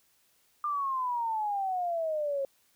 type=exponential sweep; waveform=sine; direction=down; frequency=1206 to 540 Hz; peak=-28 dBFS; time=0.64-2.45 s; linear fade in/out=2 ms; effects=white hiss -68 dBFS RMS until 2.75 s